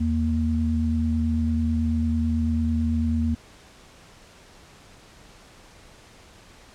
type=tone pair together; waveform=sine; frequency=80.72 / 233.1 Hz; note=E2 / A#3; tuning=-36 / 0 cents; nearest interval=octave + tritone; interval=1836 cents; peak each=-23 dBFS; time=0-3.35 s; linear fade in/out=10 ms; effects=pink hiss -50 dBFS RMS until 6.74 s + low-pass 8000 Hz 12 dB/octave